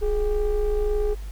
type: ring-modulated tone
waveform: triangle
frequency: 194.8 Hz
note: G3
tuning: 11 cents flat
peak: -15 dBFS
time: 0.01-1.15 s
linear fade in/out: 20 ms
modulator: 223 Hz
effects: added 50 Hz sine -31 dBFS peak until 1.31 s + pink hiss -50 dBFS RMS until 1.31 s